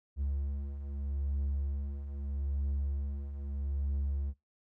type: beating tone pair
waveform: triangle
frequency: 69.3 / 70.09 Hz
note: C#2 / C#2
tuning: 0 / +20 cents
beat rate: 0.79 Hz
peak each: -38 / -31 dBFS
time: 0.16-4.34 s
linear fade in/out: 50 ms
effects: noise-tail reverb RT60 0.2 s tail -22 dB re dry